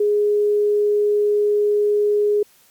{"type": "tone", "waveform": "sine", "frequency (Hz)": 415.3, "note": "G#4", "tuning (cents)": 0, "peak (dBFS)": -14, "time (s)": [0, 2.43], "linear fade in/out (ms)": 5, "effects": ["white hiss -54 dBFS RMS until 2.7 s", "MP3 96 kbps"]}